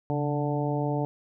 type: harmonic tone with a mistuned harmonic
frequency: 146.83 Hz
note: D3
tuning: in tune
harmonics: 1 / 2 / 3 / 4 / 5 / 6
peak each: -28 / -31 / -33 / -34 / -35 / -36 dBFS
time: 0.1-1.05 s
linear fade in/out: 0 ms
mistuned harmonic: 1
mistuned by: -65 cents
effects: none